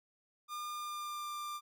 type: tone with pitch glide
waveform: 45% pulse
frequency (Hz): 1207 to 1190.4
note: D6 to D6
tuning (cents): +47 to +23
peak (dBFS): -39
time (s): 0.48-1.61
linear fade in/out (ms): 50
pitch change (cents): -24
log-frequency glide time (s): 0.69-1.32
effects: none